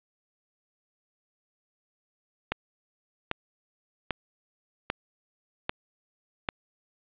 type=click train; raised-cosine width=0.3 ms; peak=-10 dBFS; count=6; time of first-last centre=2.52-6.488 s; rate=1.26 Hz; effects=resampled to 8000 Hz + 8-bit